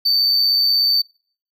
triangle tone with amplitude modulation, 4565 Hz, D8, 50 cents flat, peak -11 dBFS, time 0.05-1.02 s, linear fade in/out 10 ms, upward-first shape sine, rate 96.5 Hz, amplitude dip 35%, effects noise-tail reverb RT60 0.5 s tail -25 dB re dry

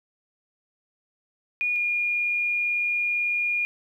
sine tone pair in turn, 2447 / 2426 Hz, D#7 / D#7, -29 / -44 cents, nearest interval unison, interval 15 cents, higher first, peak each -22 dBFS, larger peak neither, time 1.61-1.76 / 1.76-3.65 s, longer second, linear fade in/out 0 ms, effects 10-bit

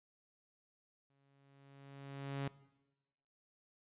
sawtooth tone with exponential growth, 138.59 Hz, C#3, in tune, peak -32 dBFS, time 1.1-2.48 s, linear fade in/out 2 ms, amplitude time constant 300 ms, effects noise-tail reverb RT60 1.0 s tail -19 dB re dry + resampled to 8000 Hz

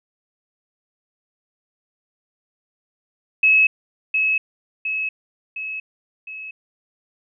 sine tone with echo, 2578 Hz, E7, 39 cents flat, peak -11 dBFS, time 3.43-3.67 s, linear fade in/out 5 ms, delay 710 ms, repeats 4, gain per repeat -5 dB, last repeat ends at 6.51 s, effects none

